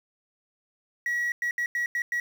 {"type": "tone bursts at uneven times", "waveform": "sine", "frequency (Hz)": 1920, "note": "B6", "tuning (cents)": -49, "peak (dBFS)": -22, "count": 6, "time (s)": [[1.06, 1.32], [1.42, 1.51], [1.58, 1.66], [1.75, 1.86], [1.95, 2.02], [2.12, 2.2]], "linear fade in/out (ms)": 2, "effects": ["tanh soft clip ceiling -24 dBFS", "8-bit"]}